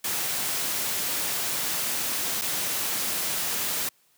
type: noise with dropouts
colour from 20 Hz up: white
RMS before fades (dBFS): -28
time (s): 0.04-3.89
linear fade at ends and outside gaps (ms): 5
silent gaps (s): 2.414-2.417
effects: white hiss -64 dBFS RMS until 4.17 s + high-pass 100 Hz 12 dB/octave